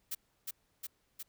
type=noise with echo; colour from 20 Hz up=blue; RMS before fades=-37 dBFS; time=0.11-0.15 s; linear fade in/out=10 ms; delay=360 ms; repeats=3; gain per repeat=-2 dB; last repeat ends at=1.23 s; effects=pink hiss -75 dBFS RMS until 1.28 s